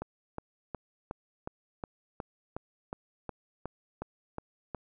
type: click train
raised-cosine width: 1 ms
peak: -22 dBFS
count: 14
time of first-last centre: 0.02-4.747 s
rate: 2.75 Hz
effects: none